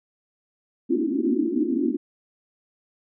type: band-pass noise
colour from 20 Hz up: white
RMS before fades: -23 dBFS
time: 0.89-1.97 s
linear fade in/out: 20 ms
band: 230 to 360 Hz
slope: 96 dB/octave
effects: none